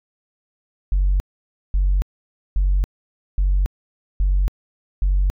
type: tone bursts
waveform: sine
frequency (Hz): 47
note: F#1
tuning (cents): +28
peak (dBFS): -13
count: 6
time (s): 0.92-5.3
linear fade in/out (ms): 0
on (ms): 280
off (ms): 540
effects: tanh soft clip ceiling -11 dBFS